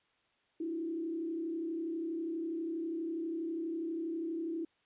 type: tone with frequency modulation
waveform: sine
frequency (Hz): 329.6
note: E4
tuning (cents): 0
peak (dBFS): -34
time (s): 0.6-4.65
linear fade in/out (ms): 5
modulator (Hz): 32.3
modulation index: 0.66
effects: white hiss -73 dBFS RMS until 4.85 s + resampled to 8000 Hz

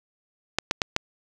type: clicks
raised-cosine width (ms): 0.2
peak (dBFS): -4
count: 4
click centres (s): 0.586 / 0.711 / 0.818 / 0.964
effects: none

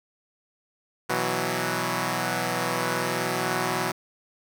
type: chord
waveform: 5% pulse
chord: B suspended fourth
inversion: none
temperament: equal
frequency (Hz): 123.47 / 164.81 / 185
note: B2 / E3 / F#3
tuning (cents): 0 / 0 / 0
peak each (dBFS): -18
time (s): 1.09-3.92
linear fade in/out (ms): 10
effects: none

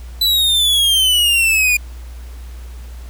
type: exponential sweep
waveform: 45% pulse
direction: down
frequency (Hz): 4000 to 2423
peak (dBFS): -11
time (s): 0.21-1.77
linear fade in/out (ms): 5
effects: added 60 Hz sine -29 dBFS peak until 3.09 s + pink hiss -45 dBFS RMS until 3.09 s

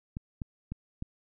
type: clicks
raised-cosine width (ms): 5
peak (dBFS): -23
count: 4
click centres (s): 0.169 / 0.418 / 0.72 / 1.024
effects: none

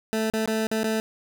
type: tone with dropouts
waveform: 20% pulse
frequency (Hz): 220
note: A3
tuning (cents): 0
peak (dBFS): -18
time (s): 0.13-1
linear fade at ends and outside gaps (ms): 0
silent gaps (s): 0.3-0.336 / 0.458-0.476 / 0.67-0.714 / 0.833-0.842
effects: none

